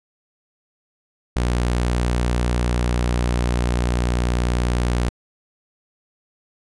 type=tone with vibrato; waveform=sawtooth; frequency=60.3 Hz; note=B1; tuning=41 cents flat; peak=-14 dBFS; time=1.36-5.09 s; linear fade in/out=0 ms; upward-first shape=sine; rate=10 Hz; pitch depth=11 cents each way; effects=resampled to 24000 Hz